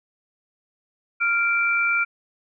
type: tone pair together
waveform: sine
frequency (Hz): 1394 / 2344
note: F6 / D7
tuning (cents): -4 / -4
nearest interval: major sixth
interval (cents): 900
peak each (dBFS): -21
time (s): 1.2-2.05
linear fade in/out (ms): 20
effects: none